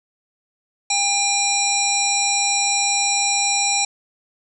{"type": "harmonic tone with a mistuned harmonic", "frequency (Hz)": 802, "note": "G5", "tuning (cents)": 39, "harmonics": [1, 3, 5, 7, 9, 10], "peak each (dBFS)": [-24, -24, -24, -24, -24, -24], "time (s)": [0.9, 3.85], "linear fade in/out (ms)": 5, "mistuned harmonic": 10, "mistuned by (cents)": -28, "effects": []}